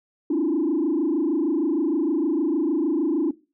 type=tone with frequency modulation; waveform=sine; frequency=310.5 Hz; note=D#4; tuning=3 cents flat; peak=-18 dBFS; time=0.3-3.31 s; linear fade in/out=5 ms; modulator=26.5 Hz; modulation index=1.5; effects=noise-tail reverb RT60 0.3 s tail -19 dB re dry + tanh soft clip ceiling -16 dBFS